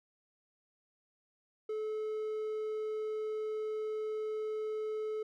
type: tone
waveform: triangle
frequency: 431.8 Hz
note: A4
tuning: 33 cents flat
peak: -32 dBFS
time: 1.69-5.23 s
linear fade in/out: 5 ms
effects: none